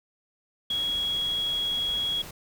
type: tone in noise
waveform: sine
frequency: 3322 Hz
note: G#7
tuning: in tune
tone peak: -25 dBFS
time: 0.7-2.22 s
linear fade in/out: 5 ms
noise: pink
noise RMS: -42 dBFS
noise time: 0.7-2.31 s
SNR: +14 dB
effects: none